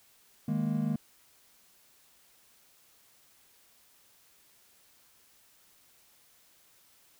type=chord; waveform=triangle; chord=D# suspended fourth; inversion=none; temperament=equal; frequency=155.56 / 207.7 / 233.1 Hz; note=D#3 / G#3 / A#3; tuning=0 / 0 / 0 cents; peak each=-30 dBFS; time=0.48-0.96 s; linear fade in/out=5 ms; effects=white hiss -63 dBFS RMS until 7.19 s